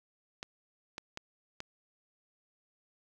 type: clicks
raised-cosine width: 0.2 ms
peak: -22 dBFS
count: 4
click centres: 0.429 / 0.981 / 1.174 / 1.604 s
effects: none